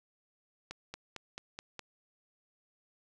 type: accelerating click train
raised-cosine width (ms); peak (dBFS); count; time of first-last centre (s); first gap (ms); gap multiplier
0.2; -24; 6; 0.71-1.793; 230; 0.97
effects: none